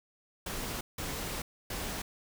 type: noise bursts at uneven times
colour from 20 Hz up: pink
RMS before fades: -37 dBFS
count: 3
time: 0.46-0.81 / 0.98-1.42 / 1.7-2.02 s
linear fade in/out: 5 ms
effects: none